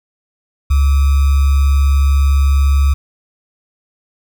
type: tone with sample-and-hold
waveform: sine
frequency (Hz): 69.5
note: C#2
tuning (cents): +5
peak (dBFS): -8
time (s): 0.7-2.94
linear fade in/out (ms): 10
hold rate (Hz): 1225
effects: none